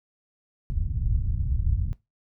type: low-pass noise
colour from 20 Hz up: white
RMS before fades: -25 dBFS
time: 0.7-1.93 s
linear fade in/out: 0 ms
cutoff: 100 Hz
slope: 24 dB/octave
effects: noise-tail reverb RT60 0.2 s tail -19 dB re dry